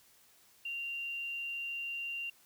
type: tone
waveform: sine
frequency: 2773 Hz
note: F7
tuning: 13 cents flat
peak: -36 dBFS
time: 0.65-2.3 s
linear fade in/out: 5 ms
effects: white hiss -64 dBFS RMS until 2.45 s